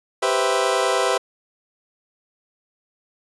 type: chord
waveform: 25% pulse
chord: C major seventh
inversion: second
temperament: equal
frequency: 392 / 493.9 / 523.3 / 659.3 Hz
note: G4 / B4 / C5 / E5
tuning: 0 / 0 / 0 / 0 cents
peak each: -20 dBFS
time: 0.22-1.18 s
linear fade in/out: 10 ms
effects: resampled to 24000 Hz